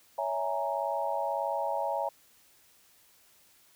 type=chord; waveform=sine; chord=A# half-diminished seventh; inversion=first; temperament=equal with one note detuned; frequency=560.8 / 659.3 / 830.6 / 932.3 Hz; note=C#5 / E5 / G#5 / A#5; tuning=+20 / 0 / 0 / 0 cents; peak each=-34 dBFS; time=0.18-2.09 s; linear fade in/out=5 ms; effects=white hiss -62 dBFS RMS until 3.75 s

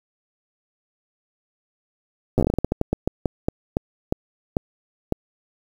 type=slowing click train; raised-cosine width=2 ms; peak=-6 dBFS; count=21; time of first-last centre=2.38-5.124 s; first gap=8 ms; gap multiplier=1.25; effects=7-bit

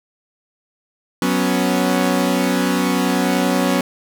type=chord; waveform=sawtooth; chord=F# suspended fourth; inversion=none; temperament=equal; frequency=185 / 246.9 / 277.2 Hz; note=F#3 / B3 / C#4; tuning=0 / 0 / 0 cents; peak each=-16 dBFS; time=1.22-3.81 s; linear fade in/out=2 ms; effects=none

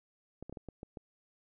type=clicks; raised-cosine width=2 ms; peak=-30 dBFS; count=7; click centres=0.426 / 0.496 / 0.526 / 0.572 / 0.687 / 0.831 / 0.972 s; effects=none

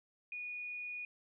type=tone; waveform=sine; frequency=2458 Hz; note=D#7; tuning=22 cents flat; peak=-40 dBFS; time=0.32-1.05 s; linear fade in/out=2 ms; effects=none

